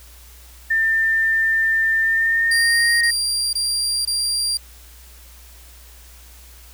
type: tone with pitch glide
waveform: sine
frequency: 1795 to 1868 Hz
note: A6 to A#6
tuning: +34 to +3 cents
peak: -15 dBFS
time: 0.7-3.11 s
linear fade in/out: 10 ms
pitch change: +69 cents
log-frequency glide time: 2.04-2.91 s
type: tone bursts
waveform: 30% pulse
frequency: 4758 Hz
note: D8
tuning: 22 cents sharp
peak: -16 dBFS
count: 4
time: 2.51-4.573 s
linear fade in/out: 5 ms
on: 500 ms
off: 21 ms
effects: added 60 Hz sine -43 dBFS peak until 6.73 s + white hiss -47 dBFS RMS until 6.73 s